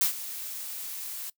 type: noise with ADSR envelope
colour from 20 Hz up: blue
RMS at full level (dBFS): -22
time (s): 0.01-1.3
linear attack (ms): 4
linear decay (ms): 110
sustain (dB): -15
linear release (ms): 5
effects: noise-tail reverb RT60 0.1 s tail -21 dB re dry